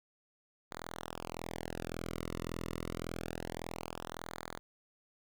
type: tone with flanger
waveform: sawtooth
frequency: 41.79 Hz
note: E1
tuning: 24 cents sharp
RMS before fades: -42 dBFS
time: 0.71-4.59 s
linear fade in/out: 0 ms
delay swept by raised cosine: 0.36 to 1.27 ms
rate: 0.27 Hz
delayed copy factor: -1
effects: none